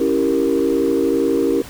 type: chord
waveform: sine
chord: C# diminished seventh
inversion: none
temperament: equal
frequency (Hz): 277.2 / 329.6 / 392 / 466.2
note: C#4 / E4 / G4 / Bb4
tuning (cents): 0 / 0 / 0 / 0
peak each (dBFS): -19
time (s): 0-1.62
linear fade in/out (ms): 5
effects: tanh soft clip ceiling -7 dBFS + pink hiss -37 dBFS RMS until 1.69 s